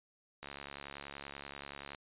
click train, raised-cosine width 0.3 ms, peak -28 dBFS, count 108, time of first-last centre 0.43-1.948 s, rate 70.5 Hz, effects resampled to 8000 Hz

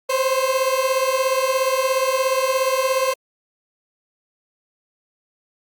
30% pulse beating tone pair, 517 / 534 Hz, C5 / C5, -21 / +35 cents, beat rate 17 Hz, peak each -18 dBFS, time 0.09-3.14 s, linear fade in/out 10 ms, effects Opus 48 kbps

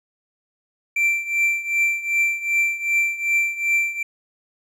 triangle tone with tremolo, 2349 Hz, D7, in tune, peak -13 dBFS, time 0.96-4.03 s, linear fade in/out 5 ms, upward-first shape triangle, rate 2.6 Hz, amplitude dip 85%, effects none

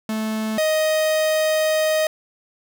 45% pulse tone pair in turn, 218.4 / 624.9 Hz, A3 / D#5, -13 / +7 cents, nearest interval octave + tritone, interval 1820 cents, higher second, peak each -22 / -17 dBFS, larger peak second, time 0.09-0.58 / 0.58-2.07 s, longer second, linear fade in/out 2 ms, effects none

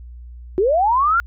sine linear sweep, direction up, 350 to 1428 Hz, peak -13 dBFS, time 0.58-1.2 s, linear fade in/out 0 ms, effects added 60 Hz sine -34 dBFS peak until 1.26 s

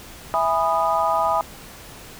sine chord, E major seventh, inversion none, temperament just, 659.3 / 824.1 / 988.9 / 1236.1 Hz, E5 / G#5 / B5 / D#6, 0 / -14 / +2 / -12 cents, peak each -23 dBFS, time 0.34-1.41 s, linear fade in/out 0 ms, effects pink hiss -41 dBFS RMS until 2.19 s

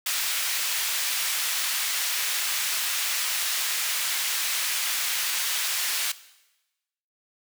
pink high-pass noise, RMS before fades -27 dBFS, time 0.06-6.12 s, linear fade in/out 5 ms, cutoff 2000 Hz, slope 12 dB/octave, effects noise-tail reverb RT60 1.0 s tail -17 dB re dry

